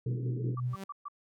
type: band-pass noise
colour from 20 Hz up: white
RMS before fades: -41 dBFS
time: 0.06-0.55 s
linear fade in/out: 5 ms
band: 150 to 450 Hz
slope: 96 dB/octave
type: tone with tremolo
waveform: sine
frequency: 124.2 Hz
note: B2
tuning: 10 cents sharp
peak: -28 dBFS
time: 0.06-0.75 s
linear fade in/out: 5 ms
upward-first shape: triangle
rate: 5.4 Hz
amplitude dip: 55%
type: tone bursts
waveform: sine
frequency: 1158 Hz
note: D6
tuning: 25 cents flat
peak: -37 dBFS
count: 4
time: 0.57-1.084 s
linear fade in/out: 5 ms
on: 31 ms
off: 130 ms
type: tone with exponential growth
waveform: sawtooth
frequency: 194 Hz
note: G3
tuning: 18 cents flat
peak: -33 dBFS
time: 0.58-0.84 s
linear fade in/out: 5 ms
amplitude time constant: 55 ms
effects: none